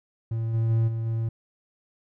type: tone with level steps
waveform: triangle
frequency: 113.4 Hz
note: A#2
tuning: 47 cents flat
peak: -23 / -19 / -17 / -24 / -22 dBFS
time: 0.31-1.29 s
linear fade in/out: 5 ms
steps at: 0.53 / 0.69 / 0.87 / 1.05 s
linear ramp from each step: 20 ms
effects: none